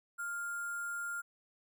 sine tone with sample-and-hold, 1400 Hz, F6, 4 cents sharp, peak -36 dBFS, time 0.18-1.22 s, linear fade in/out 20 ms, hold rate 8820 Hz, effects none

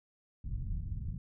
pink low-pass noise, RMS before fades -37 dBFS, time 0.44-1.18 s, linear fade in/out 5 ms, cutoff 150 Hz, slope 24 dB/octave, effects none

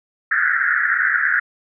pink band-pass noise, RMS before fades -18 dBFS, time 0.31-1.4 s, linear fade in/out 5 ms, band 1400 to 1900 Hz, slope 96 dB/octave, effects none

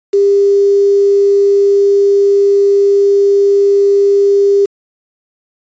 sine tone with quantisation, 400.1 Hz, G4, 35 cents sharp, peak -6 dBFS, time 0.13-4.66 s, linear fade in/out 10 ms, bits 5, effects resampled to 16000 Hz

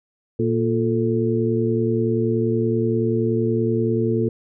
harmonic tone with a mistuned harmonic, 116.7 Hz, A#2, 2 cents sharp, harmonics 1 / 2 / 3 / 4, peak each -23 / -23 / -23 / -23 dBFS, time 0.39-4.29 s, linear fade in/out 5 ms, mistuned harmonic 4, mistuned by -100 cents, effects none

